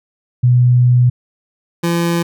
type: tone pair in turn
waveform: sine / 25% pulse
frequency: 123.6 / 170.18 Hz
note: B2 / F3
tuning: +2 / -45 cents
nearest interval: tritone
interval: 553 cents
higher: second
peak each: -7 / -10 dBFS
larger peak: first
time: 0.43-1.1 / 1.83-2.23 s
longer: first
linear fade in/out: 10 ms
effects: none